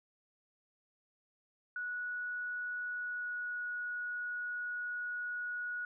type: tone with pitch glide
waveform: sine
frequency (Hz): 1467 to 1458.6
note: F#6 to F#6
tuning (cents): -15 to -25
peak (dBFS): -36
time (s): 1.76-5.85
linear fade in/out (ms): 2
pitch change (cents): -10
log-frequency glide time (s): 2.86-3.69
effects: none